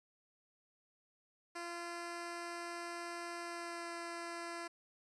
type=tone with pitch glide; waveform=10% pulse; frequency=343.7 to 340.5 Hz; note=F4 to F4; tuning=-28 to -44 cents; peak=-34 dBFS; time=1.55-4.68 s; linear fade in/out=10 ms; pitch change=-16 cents; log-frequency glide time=3.4-3.93 s; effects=resampled to 24000 Hz + 12-bit